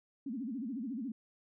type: tone with vibrato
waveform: sine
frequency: 246.9 Hz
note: B3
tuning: in tune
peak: -36 dBFS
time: 0.26-1.12 s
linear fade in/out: 5 ms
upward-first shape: sine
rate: 14 Hz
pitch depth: 250 cents each way
effects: none